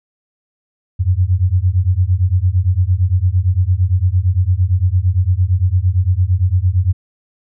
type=beating tone pair; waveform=sine; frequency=87.31 / 96.11 Hz; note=F2 / G2; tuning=0 / -34 cents; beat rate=8.8 Hz; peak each=-14 dBFS; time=0.99-6.93 s; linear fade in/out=20 ms; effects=none